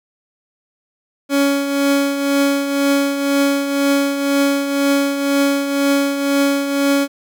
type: tone with tremolo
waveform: 30% pulse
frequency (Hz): 280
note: C#4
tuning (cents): +18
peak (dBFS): -9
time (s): 1.29-7.08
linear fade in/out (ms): 50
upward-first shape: triangle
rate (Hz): 2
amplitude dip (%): 60
effects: none